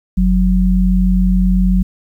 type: tone pair together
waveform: sine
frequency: 46.25 / 185 Hz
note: F#1 / F#3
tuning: 0 / 0 cents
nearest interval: 2 octaves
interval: 2400 cents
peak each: -12 dBFS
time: 0.17-1.83 s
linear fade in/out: 10 ms
effects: 8-bit